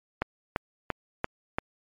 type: click train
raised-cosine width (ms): 0.5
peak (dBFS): -11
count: 5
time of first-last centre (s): 0.22-1.585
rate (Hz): 2.93
effects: MP3 64 kbps